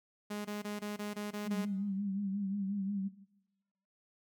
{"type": "tone bursts", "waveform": "sawtooth", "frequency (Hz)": 207.7, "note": "G#3", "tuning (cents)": 0, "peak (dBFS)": -33, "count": 8, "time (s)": [0.3, 1.654], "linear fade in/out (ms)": 10, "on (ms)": 150, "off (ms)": 22}
{"type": "tone with vibrato", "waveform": "sine", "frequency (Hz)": 198, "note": "G3", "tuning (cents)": 18, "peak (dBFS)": -33, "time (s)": [1.45, 3.09], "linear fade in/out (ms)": 20, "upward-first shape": "sine", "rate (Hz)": 5.6, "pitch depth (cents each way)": 62}
{"effects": ["noise-tail reverb RT60 1.0 s tail -17 dB re dry"]}